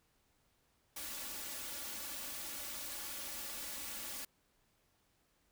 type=noise with comb filter; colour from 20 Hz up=white; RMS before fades=-44 dBFS; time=0.96-4.25 s; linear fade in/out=5 ms; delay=3.5 ms; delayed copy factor=+0.75; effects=pink hiss -75 dBFS RMS until 5.51 s